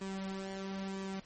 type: tone with flanger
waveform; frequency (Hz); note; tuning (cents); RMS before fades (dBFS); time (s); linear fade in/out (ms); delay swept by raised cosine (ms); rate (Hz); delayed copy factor
sawtooth; 193.1; G3; -26; -40; 0.01-1.2; 5; 1.4 to 4.4; 1; -0.6
effects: pink hiss -59 dBFS RMS until 1.25 s + MP3 32 kbps